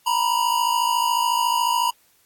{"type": "tone pair together", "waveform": "square", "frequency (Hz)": [936, 990], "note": ["A#5", "B5"], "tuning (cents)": [7, 4], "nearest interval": "minor second", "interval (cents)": 97, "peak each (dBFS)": -22, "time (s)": [0.06, 1.91], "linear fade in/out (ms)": 10, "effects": ["white hiss -60 dBFS RMS until 2.25 s", "AAC 64 kbps"]}